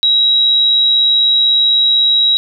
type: tone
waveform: sine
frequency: 3854 Hz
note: B7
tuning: 43 cents flat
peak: -8 dBFS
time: 0.03-2.37 s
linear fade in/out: 0 ms
effects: none